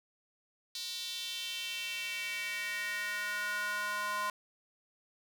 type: tone with high-pass filter sweep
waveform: square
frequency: 207.3 Hz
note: G#3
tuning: 3 cents flat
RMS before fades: -37 dBFS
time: 0.75-4.3 s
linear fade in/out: 2 ms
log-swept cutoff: 4100 to 1100 Hz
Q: 3.6
effects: none